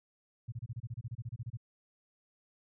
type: tone bursts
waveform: sine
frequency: 116.54 Hz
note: A#2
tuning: in tune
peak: -36 dBFS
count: 16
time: 0.48-1.572 s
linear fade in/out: 10 ms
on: 42 ms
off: 28 ms
effects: none